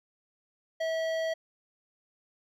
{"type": "tone with hard clipping", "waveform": "sine", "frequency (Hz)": 648, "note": "E5", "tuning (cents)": -30, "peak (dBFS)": -30, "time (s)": [0.8, 1.34], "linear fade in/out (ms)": 10, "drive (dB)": 13, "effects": []}